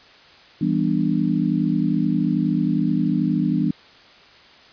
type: chord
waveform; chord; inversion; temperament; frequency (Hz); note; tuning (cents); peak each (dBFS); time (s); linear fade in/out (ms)
sine; E minor seventh; none; just; 164.81 / 197.78 / 247.2 / 296.7; E3 / G3 / B3 / D4; 0 / +16 / +2 / +18; -23; 0.61-3.71; 5
effects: white hiss -48 dBFS RMS until 4.72 s + resampled to 11025 Hz